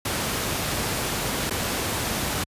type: noise with dropouts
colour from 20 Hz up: pink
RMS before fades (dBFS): -26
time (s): 0.05-2.44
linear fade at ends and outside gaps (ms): 5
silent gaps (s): 1.498-1.507
effects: high-pass 60 Hz 12 dB/octave + resampled to 32000 Hz